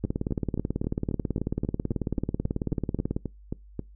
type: two click trains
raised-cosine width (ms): 3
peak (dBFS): -17 / -14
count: 15 / 58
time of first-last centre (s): 0.04-3.793 / 0.05-3.165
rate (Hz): 3.73 / 18.3
effects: noise-tail reverb RT60 0.2 s tail -24 dB re dry + added 50 Hz sine -47 dBFS peak until 3.95 s